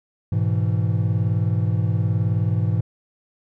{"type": "chord", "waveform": "triangle", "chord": "E major", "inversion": "first", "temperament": "equal with one note detuned", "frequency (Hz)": [103.83, 122.83, 164.81], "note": ["G#2", "B2", "E3"], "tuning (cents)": [0, -9, 0], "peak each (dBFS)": [-18, -22, -23], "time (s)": [0.32, 2.81], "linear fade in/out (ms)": 5, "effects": []}